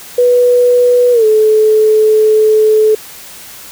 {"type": "tone with pitch glide", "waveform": "sine", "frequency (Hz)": [490.9, 432.3], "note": ["B4", "A4"], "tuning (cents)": [-10, -31], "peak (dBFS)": -5, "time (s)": [0.18, 2.95], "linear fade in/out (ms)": 5, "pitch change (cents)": -221, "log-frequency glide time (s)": [1.12, 1.25], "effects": ["white hiss -32 dBFS RMS until 3.71 s"]}